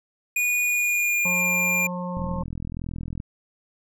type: tone with pitch glide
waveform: square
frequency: 2454 to 2391 Hz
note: D#7 to D7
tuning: -25 to +30 cents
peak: -21 dBFS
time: 0.36-1.87 s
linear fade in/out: 5 ms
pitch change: -45 cents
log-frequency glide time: 0.63-1.51 s
type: harmonic tone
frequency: 178.8 Hz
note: F3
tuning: 41 cents sharp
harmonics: 1 / 3 / 5 / 6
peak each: -29 / -34 / -36 / -37 dBFS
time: 1.25-2.43 s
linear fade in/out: 5 ms
type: click train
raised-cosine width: 5 ms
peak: -20 dBFS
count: 44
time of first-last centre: 2.17-3.201 s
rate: 41.7 Hz
effects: none